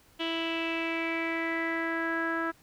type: tone with low-pass filter sweep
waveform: sawtooth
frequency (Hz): 329.6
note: E4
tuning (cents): 0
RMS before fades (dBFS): -31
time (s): 0.19-2.52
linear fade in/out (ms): 20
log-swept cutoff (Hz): 3100 to 1500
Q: 6.3
effects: pink hiss -61 dBFS RMS until 2.62 s